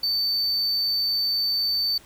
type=tone; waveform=triangle; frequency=4552 Hz; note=C#8; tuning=45 cents sharp; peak=-20 dBFS; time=0.03-1.98 s; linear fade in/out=5 ms; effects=pink hiss -51 dBFS RMS until 2.05 s